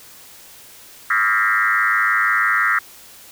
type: tone with frequency modulation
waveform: sine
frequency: 1603 Hz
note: G6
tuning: 38 cents sharp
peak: -14 dBFS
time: 1.1-2.79 s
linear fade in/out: 5 ms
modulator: 106 Hz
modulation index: 3.6
effects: white hiss -43 dBFS RMS until 3.31 s